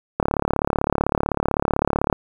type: click train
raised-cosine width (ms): 1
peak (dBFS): -4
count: 70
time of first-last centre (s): 0.2-2.127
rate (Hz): 35.8
effects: 7-bit